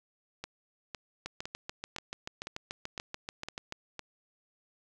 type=two click trains; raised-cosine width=0.2 ms; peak=-21 / -20 dBFS; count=8 / 18; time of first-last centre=0.44-3.993 / 1.26-3.724 s; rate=1.97 / 6.9 Hz; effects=none